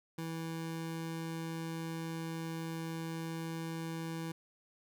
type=tone; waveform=25% pulse; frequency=163.6 Hz; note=E3; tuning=13 cents flat; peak=-34 dBFS; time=0.18-4.32 s; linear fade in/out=5 ms; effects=none